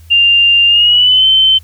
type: tone with pitch glide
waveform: sine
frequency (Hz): 2794 to 3082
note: F7 to G7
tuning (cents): 0 to -30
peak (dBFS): -5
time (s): 0.1-1.59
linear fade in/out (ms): 20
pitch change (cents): +170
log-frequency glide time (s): 0.67-1.26
effects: added 82 Hz sine -35 dBFS peak until 1.63 s + white hiss -49 dBFS RMS until 1.63 s

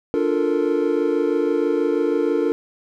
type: chord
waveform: triangle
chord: Bb major seventh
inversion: first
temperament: equal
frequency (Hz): 293.7 / 349.2 / 440 / 466.2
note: D4 / F4 / A4 / Bb4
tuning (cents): 0 / 0 / 0 / 0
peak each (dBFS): -21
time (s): 0.14-2.52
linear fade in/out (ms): 0
effects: none

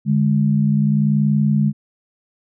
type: tone pair together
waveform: sine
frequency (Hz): 146.83 / 207.6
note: D3 / G#3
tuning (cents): 0 / 0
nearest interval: tritone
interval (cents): 600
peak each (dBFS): -16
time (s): 0.05-1.73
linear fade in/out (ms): 50
effects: none

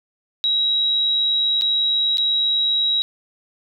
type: tone with dropouts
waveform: sine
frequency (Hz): 3852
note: B7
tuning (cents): -44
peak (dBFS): -16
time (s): 0.44-3.02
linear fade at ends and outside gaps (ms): 0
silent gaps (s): 1.612-1.62 / 2.172-2.182
effects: none

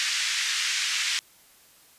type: band-pass noise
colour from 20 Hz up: pink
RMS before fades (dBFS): -27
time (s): 0-1.19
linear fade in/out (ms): 0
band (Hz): 1800 to 7200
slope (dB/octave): 24
effects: white hiss -56 dBFS RMS until 1.98 s + resampled to 32000 Hz

